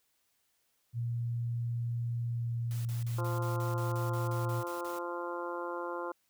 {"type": "tone with pitch glide", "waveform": "sine", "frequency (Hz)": [118.2, 117.38], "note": ["A#2", "A#2"], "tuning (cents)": [24, 12], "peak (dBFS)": -31, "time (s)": [0.93, 4.64], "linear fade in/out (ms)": 50, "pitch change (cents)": -12, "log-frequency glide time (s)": [2.25, 2.52]}
{"type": "noise bursts", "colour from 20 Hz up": "white", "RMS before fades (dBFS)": -50, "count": 13, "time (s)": [2.71, 4.986], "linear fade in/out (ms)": 0, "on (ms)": 140, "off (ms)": 38}
{"type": "harmonic tone", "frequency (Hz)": 173.6, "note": "F3", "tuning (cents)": -10, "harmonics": [2, 3, 4, 5, 6, 7, 8], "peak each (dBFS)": [-40, -40, -49, -44, -41, -48, -45], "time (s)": [3.18, 6.12], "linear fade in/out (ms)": 5}
{"effects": ["white hiss -75 dBFS RMS until 6.29 s"]}